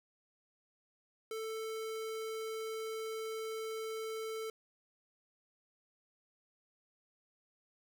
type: tone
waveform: square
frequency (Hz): 442.3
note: A4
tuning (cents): +9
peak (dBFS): -39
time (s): 1.31-4.5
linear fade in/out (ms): 2
effects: none